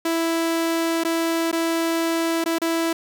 sawtooth tone with dropouts, 330.4 Hz, E4, 4 cents sharp, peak -16 dBFS, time 0.05-2.93 s, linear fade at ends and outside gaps 5 ms, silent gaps 1.037-1.048 / 1.515-1.527 / 2.441-2.459 / 2.585-2.616 s, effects 8-bit

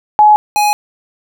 sine / square tone pair in turn, 845 / 834.3 Hz, G#5 / G#5, +30 / +8 cents, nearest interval unison, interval 22 cents, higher first, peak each -3 / -10 dBFS, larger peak first, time 0.19-0.36 / 0.56-0.73 s, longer neither, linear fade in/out 0 ms, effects none

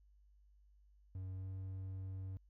triangle tone with pitch glide, 93.7 to 94.9 Hz, F#2 to F#2, +22 to +44 cents, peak -40 dBFS, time 1.15-2.37 s, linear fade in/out 0 ms, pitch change +22 cents, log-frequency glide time 1.34-1.47 s, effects added 50 Hz sine -64 dBFS peak until 2.49 s

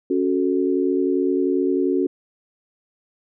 sine chord, F# minor, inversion second, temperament equal, 277.2 / 370 / 440 Hz, C#4 / F#4 / A4, 0 / 0 / 0 cents, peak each -21 / -20 / -26 dBFS, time 0.1-2.07 s, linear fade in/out 5 ms, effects none

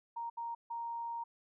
sine tone bursts at uneven times, 932.3 Hz, A#5, in tune, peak -37 dBFS, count 3, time 0.16-0.3 / 0.37-0.55 / 0.7-1.24 s, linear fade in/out 10 ms, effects none

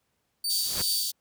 sawtooth tone with tremolo, 4592 Hz, D8, 40 cents flat, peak -22 dBFS, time 0.44-1.11 s, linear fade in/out 5 ms, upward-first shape sine, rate 2.6 Hz, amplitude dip 65%
pink high-pass noise, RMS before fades -32 dBFS, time 0.49-1.12 s, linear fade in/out 20 ms, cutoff 3500 Hz, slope 48 dB/octave
pink noise with exponential growth, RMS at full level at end -30 dBFS, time 0.53-0.82 s, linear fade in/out 5 ms, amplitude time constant 62 ms
effects pink hiss -75 dBFS RMS until 1.2 s + high-pass 60 Hz 12 dB/octave

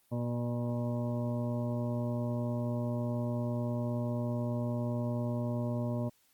harmonic tone with a mistuned harmonic, 120 Hz, B2, 49 cents flat, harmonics 1 / 2 / 3 / 4 / 5 / 7 / 8 / 9, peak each -33 / -35 / -45 / -47 / -39 / -52 / -49 / -54 dBFS, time 0.11-6.1 s, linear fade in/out 20 ms, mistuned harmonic 9, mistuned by -15 cents, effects white hiss -69 dBFS RMS until 6.33 s + Opus 32 kbps

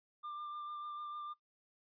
triangle tone with vibrato, 1192 Hz, D6, 25 cents sharp, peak -40 dBFS, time 0.23-1.34 s, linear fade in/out 20 ms, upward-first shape sine, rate 6.7 Hz, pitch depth 15 cents each way, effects noise-tail reverb RT60 0.1 s tail -17 dB re dry + resampled to 11025 Hz

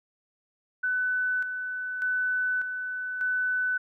sine tone with tremolo, 1500 Hz, F#6, 23 cents sharp, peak -24 dBFS, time 0.83-3.78 s, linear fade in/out 10 ms, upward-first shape square, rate 0.84 Hz, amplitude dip 50%, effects none

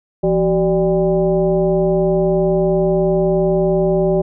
sine tone with frequency modulation, 380.5 Hz, F#4, 48 cents sharp, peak -12 dBFS, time 0.23-4.22 s, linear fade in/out 10 ms, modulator 211 Hz, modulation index 1.2, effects none

